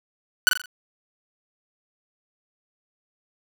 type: tone with echo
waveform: sawtooth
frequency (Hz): 1485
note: F#6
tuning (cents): +6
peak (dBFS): -8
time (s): 0.47-0.49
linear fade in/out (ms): 0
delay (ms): 42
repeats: 4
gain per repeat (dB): -7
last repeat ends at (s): 0.658
effects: none